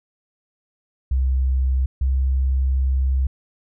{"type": "tone pair in turn", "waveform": "sine", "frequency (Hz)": [65.2, 65.92], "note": ["C2", "C2"], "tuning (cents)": [-5, 14], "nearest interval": "unison", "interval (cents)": 19, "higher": "second", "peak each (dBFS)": -16, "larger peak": "neither", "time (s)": [[1.11, 1.86], [2.01, 3.27]], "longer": "second", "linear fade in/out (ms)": 5, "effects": []}